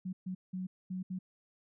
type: tone bursts at uneven times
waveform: sine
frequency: 185 Hz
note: F#3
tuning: in tune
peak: -35 dBFS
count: 5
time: 0.05-0.13 / 0.26-0.35 / 0.53-0.67 / 0.9-1.03 / 1.1-1.19 s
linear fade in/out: 10 ms
effects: none